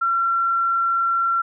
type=tone; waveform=sine; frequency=1362 Hz; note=F6; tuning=44 cents flat; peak=-17 dBFS; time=0.01-1.42 s; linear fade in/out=10 ms; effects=none